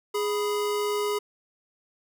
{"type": "tone pair together", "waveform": "square", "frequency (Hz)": [415.3, 987.8], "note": ["G#4", "B5"], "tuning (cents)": [0, 0], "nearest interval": "octave + minor third", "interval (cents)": 1500, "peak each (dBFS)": [-26, -34], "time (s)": [0.14, 1.19], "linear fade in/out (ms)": 10, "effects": []}